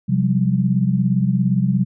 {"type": "chord", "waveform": "sine", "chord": "C suspended fourth", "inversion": "none", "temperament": "equal with one note detuned", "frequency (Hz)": [130.81, 178.7, 196], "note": ["C3", "F3", "G3"], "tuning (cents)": [0, 40, 0], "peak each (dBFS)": -19, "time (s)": [0.08, 1.85], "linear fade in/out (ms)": 20, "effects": []}